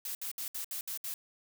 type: noise bursts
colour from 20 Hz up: blue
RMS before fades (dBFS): -38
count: 7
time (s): 0.05-1.14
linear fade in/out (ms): 2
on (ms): 100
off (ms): 65
effects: none